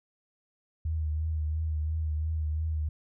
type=tone with vibrato; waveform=sine; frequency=78.1 Hz; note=D#2; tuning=7 cents sharp; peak=-27 dBFS; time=0.85-2.89 s; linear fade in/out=5 ms; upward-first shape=triangle; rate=2.9 Hz; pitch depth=48 cents each way; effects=none